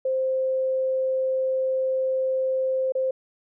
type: tone with dropouts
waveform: sine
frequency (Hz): 523.3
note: C5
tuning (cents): 0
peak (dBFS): -21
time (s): 0.05-3.11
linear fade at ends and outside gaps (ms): 5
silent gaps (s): 2.922-2.951
effects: none

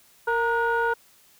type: tone cluster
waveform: sine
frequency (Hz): 463 / 929 / 1448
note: A#4 / A#5 / F#6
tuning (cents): -12 / -6 / -38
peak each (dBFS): -24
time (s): 0.27-0.94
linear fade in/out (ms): 10
effects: tanh soft clip ceiling -15 dBFS + white hiss -57 dBFS RMS until 1.39 s

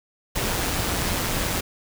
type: noise with amplitude modulation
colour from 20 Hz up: pink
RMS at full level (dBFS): -23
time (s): 0.35-1.61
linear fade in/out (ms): 10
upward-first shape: sine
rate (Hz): 181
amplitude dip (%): 45
effects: none

